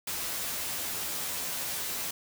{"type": "noise with comb filter", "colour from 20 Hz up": "white", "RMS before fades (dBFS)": -34, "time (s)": [0.07, 2.11], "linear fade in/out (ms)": 5, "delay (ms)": 12, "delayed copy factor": 0.75, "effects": []}